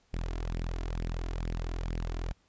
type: tone with flanger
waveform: sawtooth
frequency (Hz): 41.95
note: E1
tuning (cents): +31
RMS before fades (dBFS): -34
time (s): 0.13-2.33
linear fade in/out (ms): 10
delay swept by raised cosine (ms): 0.38 to 2.98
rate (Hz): 2.2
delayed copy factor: +0.6
effects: pink hiss -69 dBFS RMS until 2.48 s + resampled to 16000 Hz